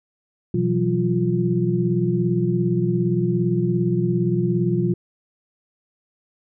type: tone cluster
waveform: sine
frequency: 124.5 / 167.9 / 185.3 / 350.6 Hz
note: B2 / E3 / F#3 / F4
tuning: +14 / +32 / +3 / +7 cents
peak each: -23 dBFS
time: 0.54-4.94 s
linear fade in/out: 5 ms
effects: none